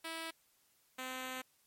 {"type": "tone pair in turn", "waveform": "5% pulse", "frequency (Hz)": [326.3, 257.6], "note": ["E4", "C4"], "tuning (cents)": [-18, -27], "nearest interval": "major third", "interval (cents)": 409, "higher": "first", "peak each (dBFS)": [-29, -29], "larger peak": "neither", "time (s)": [[0.04, 0.31], [0.98, 1.42]], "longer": "second", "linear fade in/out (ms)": 10, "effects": ["white hiss -72 dBFS RMS until 1.66 s", "MP3 64 kbps"]}